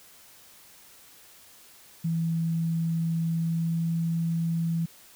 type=tone with pitch glide; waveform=sine; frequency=164.9 to 165.95 Hz; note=E3 to E3; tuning=+1 to +12 cents; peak=-24 dBFS; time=2.04-4.86 s; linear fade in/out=10 ms; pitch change=+11 cents; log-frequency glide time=3.33-3.91 s; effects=white hiss -53 dBFS RMS until 5.15 s